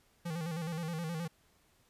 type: tone with vibrato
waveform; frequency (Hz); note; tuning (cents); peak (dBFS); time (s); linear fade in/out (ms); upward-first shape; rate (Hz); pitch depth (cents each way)
square; 164.81; E3; 0; -36; 0.25-1.28; 10; square; 9.5; 74
effects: pink hiss -69 dBFS RMS until 1.89 s + resampled to 32000 Hz